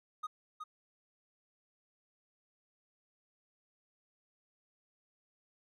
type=tone with echo; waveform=triangle; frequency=1244.5 Hz; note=D#6; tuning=in tune; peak=-34 dBFS; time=0.23-0.27 s; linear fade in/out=10 ms; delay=370 ms; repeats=1; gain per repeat=-5 dB; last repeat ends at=0.64 s; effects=none